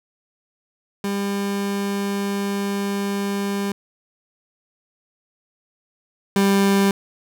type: tone pair in turn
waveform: 30% pulse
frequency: 200 / 197.59 Hz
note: G3 / G3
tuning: +35 / +14 cents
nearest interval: unison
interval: 21 cents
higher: first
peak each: -19 / -12 dBFS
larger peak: second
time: 1.04-3.72 / 6.36-6.91 s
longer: first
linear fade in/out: 2 ms
effects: none